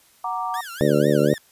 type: chord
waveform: sine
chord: Gb augmented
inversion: none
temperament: equal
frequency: 740 / 932.3 / 1174.7 Hz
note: Gb5 / Bb5 / D6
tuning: 0 / 0 / 0 cents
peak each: -28 dBFS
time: 0.24-0.61 s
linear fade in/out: 5 ms
type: noise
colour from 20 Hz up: violet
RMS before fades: -41 dBFS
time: 0.53-1.36 s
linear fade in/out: 20 ms
type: tone with vibrato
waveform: sawtooth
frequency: 1593 Hz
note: G6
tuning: 27 cents sharp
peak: -30 dBFS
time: 0.54-1.38 s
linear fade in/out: 0 ms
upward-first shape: sine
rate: 4.1 Hz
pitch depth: 280 cents each way
type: harmonic tone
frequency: 73.3 Hz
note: D2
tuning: 3 cents flat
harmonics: 2 / 3 / 4 / 5 / 6 / 7 / 8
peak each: -23 / -23 / -23 / -23 / -23 / -23 / -23 dBFS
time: 0.81-1.34 s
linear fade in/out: 0 ms
effects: white hiss -56 dBFS RMS until 1.51 s + resampled to 32000 Hz